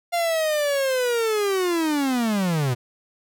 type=linear sweep; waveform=45% pulse; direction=down; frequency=698.5 to 117.7 Hz; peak=-20 dBFS; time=0.12-2.75 s; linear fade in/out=20 ms; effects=none